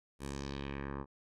10% pulse tone with low-pass filter sweep, 69.3 Hz, C#2, in tune, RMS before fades -41 dBFS, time 0.19-1.06 s, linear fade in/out 50 ms, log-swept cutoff 11000 to 1000 Hz, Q 2, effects none

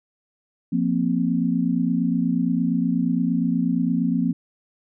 sine chord, F suspended fourth, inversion none, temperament equal, 174.61 / 233.1 / 261.6 Hz, F3 / Bb3 / C4, 0 / 0 / 0 cents, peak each -23 dBFS, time 0.72-4.33 s, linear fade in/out 10 ms, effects none

